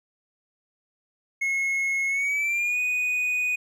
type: tone with pitch glide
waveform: triangle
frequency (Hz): 2173 to 2482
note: C#7 to D#7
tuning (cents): -35 to -5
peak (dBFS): -21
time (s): 1.41-3.56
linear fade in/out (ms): 10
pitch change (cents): +230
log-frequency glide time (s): 2.08-2.79
effects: none